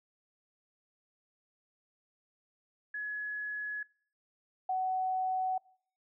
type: tone pair in turn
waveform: sine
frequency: 1691 / 748.7 Hz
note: G#6 / F#5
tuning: +31 / +20 cents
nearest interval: octave + major second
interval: 1411 cents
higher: first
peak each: -35 / -29 dBFS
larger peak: second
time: 2.94-3.83 / 4.69-5.58 s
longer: neither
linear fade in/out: 5 ms
effects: noise-tail reverb RT60 0.6 s tail -25 dB re dry